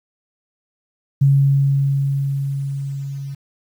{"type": "tone with level ramp", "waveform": "sine", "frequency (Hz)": 138.59, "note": "C#3", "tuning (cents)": 0, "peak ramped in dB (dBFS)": [-9, -26], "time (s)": [1.21, 3.35], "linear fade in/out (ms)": 10, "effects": ["8-bit"]}